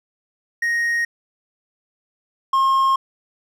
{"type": "tone pair in turn", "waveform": "triangle", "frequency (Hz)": [1870, 1072], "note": ["A#6", "C6"], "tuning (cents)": [5, 42], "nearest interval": "minor seventh", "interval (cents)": 963, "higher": "first", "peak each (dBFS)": [-16, -12], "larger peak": "second", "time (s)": [[0.62, 1.05], [2.53, 2.96]], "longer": "neither", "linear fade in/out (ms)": 5, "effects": []}